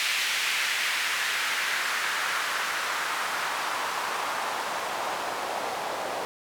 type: noise with band-pass filter sweep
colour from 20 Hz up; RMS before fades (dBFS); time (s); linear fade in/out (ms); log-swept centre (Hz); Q
white; -29; 0-6.25; 0; 2400 to 650; 1.6
effects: none